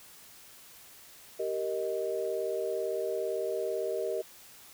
sine chord, Eb major, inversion first, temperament just, 388.9 / 466.7 / 622.3 Hz, G4 / Bb4 / Eb5, -14 / +2 / 0 cents, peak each -34 dBFS, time 1.39-4.22 s, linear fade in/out 10 ms, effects white hiss -53 dBFS RMS until 4.73 s

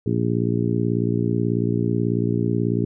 harmonic tone, 58.27 Hz, A#1, in tune, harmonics 2 / 3 / 4 / 5 / 6 / 7, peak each -23 / -25 / -26 / -27 / -28 / -28 dBFS, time 0.06-2.85 s, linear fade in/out 5 ms, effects none

